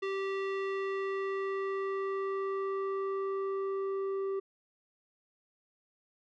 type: tone with low-pass filter sweep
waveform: square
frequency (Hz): 389.5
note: G4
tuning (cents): -11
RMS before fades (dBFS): -34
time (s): 0.02-4.4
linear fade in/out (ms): 10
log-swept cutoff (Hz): 2900 to 790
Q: 1.4
effects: none